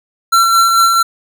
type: tone with tremolo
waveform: square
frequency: 1354 Hz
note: E6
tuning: 46 cents sharp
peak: -7 dBFS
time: 0.32-1.03 s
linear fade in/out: 10 ms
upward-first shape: sine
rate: 4.5 Hz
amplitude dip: 35%
effects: none